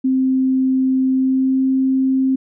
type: tone with pitch glide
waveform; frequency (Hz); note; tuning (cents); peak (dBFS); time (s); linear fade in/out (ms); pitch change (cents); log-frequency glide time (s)
sine; 261.6 to 264; C4 to C4; 0 to +16; -13; 0.04-2.36; 10; +16; 1.13-1.64
effects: none

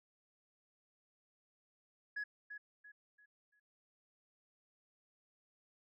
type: tone with echo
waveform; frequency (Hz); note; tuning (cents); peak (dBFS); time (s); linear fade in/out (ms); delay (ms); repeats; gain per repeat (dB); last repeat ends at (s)
sine; 1682; G#6; +22; -36; 2.16-2.24; 10; 340; 4; -9; 3.6
effects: tanh soft clip ceiling -36 dBFS

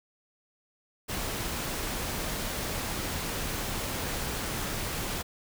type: noise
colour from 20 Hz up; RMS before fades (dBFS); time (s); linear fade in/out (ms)
pink; -33; 1.08-5.23; 20
effects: none

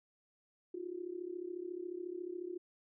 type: tone with amplitude modulation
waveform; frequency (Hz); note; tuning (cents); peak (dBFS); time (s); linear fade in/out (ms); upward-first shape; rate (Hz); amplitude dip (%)
sine; 355.6; F4; +31; -36; 0.74-2.58; 5; sine; 34.1; 85
effects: none

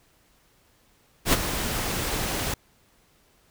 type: noise with ADSR envelope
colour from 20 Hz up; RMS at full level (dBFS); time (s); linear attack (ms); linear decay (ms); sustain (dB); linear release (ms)
pink; -18; 1.25-2.54; 80; 25; -10; 3
effects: pink hiss -62 dBFS RMS until 3.5 s

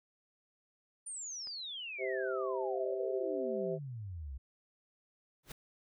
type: exponential sweep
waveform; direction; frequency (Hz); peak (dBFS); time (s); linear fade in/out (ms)
sine; down; 9300 to 61.7; -40; 1.06-4.38; 10
type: click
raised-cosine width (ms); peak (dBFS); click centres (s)
0.5; -40; 1.472
type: harmonic tone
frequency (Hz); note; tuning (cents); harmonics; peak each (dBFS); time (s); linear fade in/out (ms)
130; C3; -11; 3 / 4 / 5; -36 / -38 / -40; 1.98-3.79; 50
type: noise with exponential growth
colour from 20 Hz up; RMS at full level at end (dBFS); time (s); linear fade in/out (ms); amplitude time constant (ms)
pink; -40; 5.43-5.52; 5; 18
effects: none

